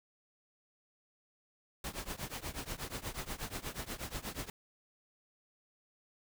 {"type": "noise with tremolo", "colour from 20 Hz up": "pink", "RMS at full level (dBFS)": -38, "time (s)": [1.84, 4.5], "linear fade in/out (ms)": 2, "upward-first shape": "triangle", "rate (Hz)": 8.3, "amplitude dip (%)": 95, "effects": []}